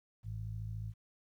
harmonic tone, 54 Hz, A1, 32 cents flat, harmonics 1 / 2 / 3, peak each -45 / -39 / -52 dBFS, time 0.23-0.94 s, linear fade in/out 50 ms, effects 12-bit

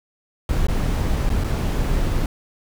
brown noise with dropouts, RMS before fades -20 dBFS, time 0.49-2.26 s, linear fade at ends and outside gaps 2 ms, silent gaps 0.669-0.684 / 1.294-1.3 / 1.439-1.443 s, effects none

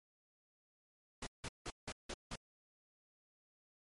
pink noise bursts, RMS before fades -43 dBFS, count 6, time 1.22-2.358 s, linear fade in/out 5 ms, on 48 ms, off 170 ms, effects low-pass 9000 Hz 12 dB/octave + MP3 48 kbps

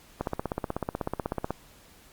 click train, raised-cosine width 1 ms, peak -14 dBFS, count 22, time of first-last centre 0.21-1.506 s, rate 16.2 Hz, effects pink hiss -55 dBFS RMS until 2.12 s + Opus 48 kbps

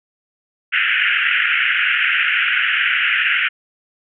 pink band-pass noise, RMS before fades -17 dBFS, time 0.72-3.49 s, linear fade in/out 20 ms, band 1400 to 3000 Hz, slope 96 dB/octave, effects none

